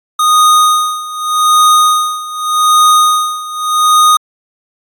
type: tone with tremolo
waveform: square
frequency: 1238 Hz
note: D#6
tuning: 9 cents flat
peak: -5 dBFS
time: 0.19-4.17 s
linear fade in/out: 5 ms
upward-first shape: sine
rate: 0.84 Hz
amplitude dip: 85%
effects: AAC 64 kbps